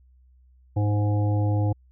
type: harmonic tone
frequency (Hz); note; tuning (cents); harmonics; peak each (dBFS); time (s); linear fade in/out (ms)
103.83; G#2; 0; 1 / 3 / 5 / 7 / 8; -20 / -30 / -34 / -37 / -38; 0.76-1.73; 10
effects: added 63 Hz sine -53 dBFS peak until 1.91 s